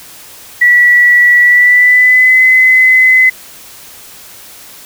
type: tone with pitch glide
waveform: sine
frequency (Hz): 1946 to 2032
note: B6 to B6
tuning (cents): -26 to +49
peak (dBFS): -3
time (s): 0.61-3.3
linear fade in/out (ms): 10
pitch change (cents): +75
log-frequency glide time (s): 1.41-2.42
effects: white hiss -34 dBFS RMS until 4.85 s